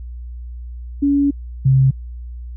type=tone pair in turn; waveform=sine; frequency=282.8 / 133.22 Hz; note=C#4 / C3; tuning=+35 / +32 cents; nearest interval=octave + minor second; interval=1303 cents; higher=first; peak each=-12 / -9 dBFS; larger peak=second; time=1.02-1.31 / 1.65-1.91 s; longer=first; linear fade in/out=10 ms; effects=added 60 Hz sine -28 dBFS peak until 2.56 s